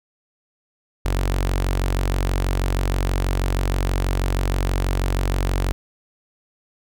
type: tone with notch filter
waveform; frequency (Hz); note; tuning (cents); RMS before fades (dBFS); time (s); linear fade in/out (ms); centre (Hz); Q
sawtooth; 46.25; F#1; 0; -21; 1.05-5.72; 0; 180; 1.9
effects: none